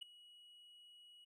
triangle tone with ADSR envelope, 2914 Hz, F#7, 27 cents flat, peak -40 dBFS, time 0.01-1.25 s, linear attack 14 ms, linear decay 6 ms, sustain -18 dB, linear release 13 ms, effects none

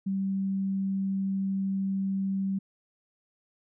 sine tone, 193.8 Hz, G3, 20 cents flat, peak -26 dBFS, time 0.06-2.59 s, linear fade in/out 10 ms, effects none

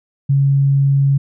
sine tone, 138.59 Hz, C#3, in tune, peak -10 dBFS, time 0.29-1.18 s, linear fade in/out 10 ms, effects none

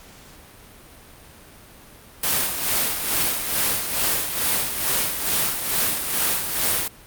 white noise with tremolo, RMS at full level -20 dBFS, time 2.23-6.88 s, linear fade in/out 5 ms, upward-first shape sine, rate 2.3 Hz, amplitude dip 55%, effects pink hiss -46 dBFS RMS until 7.06 s + Opus 48 kbps

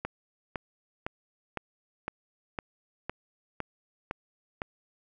click train, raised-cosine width 0.5 ms, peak -17 dBFS, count 10, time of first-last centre 0.05-4.619 s, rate 1.97 Hz, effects none

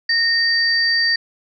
sine tone pair together, 1845 / 4649 Hz, A#6 / D8, -18 / -18 cents, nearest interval octave + major third, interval 1600 cents, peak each -17 dBFS, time 0.09-1.16 s, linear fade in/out 5 ms, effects none

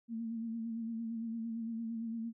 sine tone with vibrato, 227.8 Hz, A#3, 40 cents flat, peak -36 dBFS, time 0.08-2.33 s, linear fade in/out 50 ms, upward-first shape sine, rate 8.8 Hz, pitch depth 38 cents each way, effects none

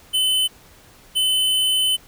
square tone pair in turn, 3034 / 3034 Hz, F#7 / F#7, +43 / +43 cents, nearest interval unison, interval 0 cents, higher neither, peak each -17 dBFS, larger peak neither, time 0.13-0.48 / 1.15-1.97 s, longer second, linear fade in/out 20 ms, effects pink hiss -49 dBFS RMS until 2.07 s

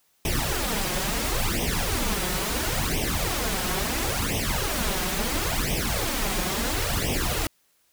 pink noise with flanger, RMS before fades -26 dBFS, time 0.25-7.47 s, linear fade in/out 2 ms, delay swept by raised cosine 0.34 to 5.54 ms, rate 0.73 Hz, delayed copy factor +0.85, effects white hiss -66 dBFS RMS until 7.92 s

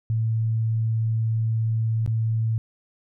sine tone with dropouts, 112.1 Hz, A2, 33 cents sharp, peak -20 dBFS, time 0.1-2.58 s, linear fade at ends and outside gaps 0 ms, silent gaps 2.062-2.076 s, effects none

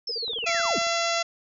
sine linear sweep, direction down, 5390 to 146.83 Hz, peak -28 dBFS, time 0.07-0.79 s, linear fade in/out 5 ms
sine tone bursts, 461.4 Hz, A#4, 18 cents flat, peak -32 dBFS, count 6, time 0.09-0.45 s, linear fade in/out 5 ms, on 25 ms, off 42 ms
click train, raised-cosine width 1 ms, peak -31 dBFS, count 12, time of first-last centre 0.28-0.868 s, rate 18.7 Hz
harmonic tone, 677 Hz, E5, 46 cents sharp, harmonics 1 / 2 / 3 / 4 / 5 / 6 / 7 / 8 / 9 / 10, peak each -27 / -30 / -32 / -33 / -34 / -35 / -35 / -36 / -37 / -37 dBFS, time 0.46-1.23 s, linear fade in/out 10 ms
effects none

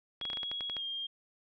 sine tone with pitch glide, 3321 to 3212 Hz, G#7 to G7, -1 to +41 cents, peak -35 dBFS, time 0.21-1.07 s, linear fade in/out 10 ms, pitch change -58 cents, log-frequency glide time 0.73-0.83 s
clicks, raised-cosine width 0.3 ms, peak -25 dBFS, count 10, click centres 0.213 / 0.253 / 0.301 / 0.332 / 0.372 / 0.432 / 0.515 / 0.608 / 0.698 / 0.767 s
effects none

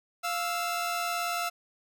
sawtooth tone pair together, 698.5 / 1318.5 Hz, F5 / E6, 0 / 0 cents, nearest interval major seventh, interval 1100 cents, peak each -28 dBFS, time 0.23-1.5 s, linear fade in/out 20 ms, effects none

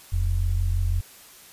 sine tone pair together, 41.24 / 87.5 Hz, E1 / F2, +2 / +4 cents, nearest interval octave + minor second, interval 1302 cents, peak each -23 dBFS, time 0.12-1.01 s, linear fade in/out 10 ms, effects white hiss -48 dBFS RMS until 1.52 s + resampled to 32000 Hz

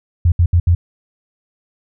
sine tone bursts at uneven times, 86.4 Hz, F2, 18 cents flat, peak -8 dBFS, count 4, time 0.25-0.32 / 0.39-0.46 / 0.53-0.6 / 0.67-0.75 s, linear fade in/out 5 ms, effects none

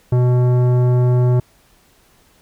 triangle tone with tanh clipping, 124.1 Hz, B2, 9 cents sharp, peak -13 dBFS, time 0.12-1.4 s, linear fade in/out 5 ms, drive 18 dB, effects pink hiss -54 dBFS RMS until 2.41 s

